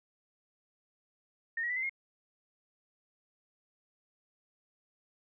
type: tone with pitch steps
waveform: sine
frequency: 1835 / 1907.4 / 1982.7 / 2061 / 2142 Hz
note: A#6 / A#6 / B6 / C7 / C7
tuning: -28 / +39 / +6 / -27 / +40 cents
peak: -31 dBFS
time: 1.57-1.895 s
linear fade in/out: 5 ms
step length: 65 ms
effects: none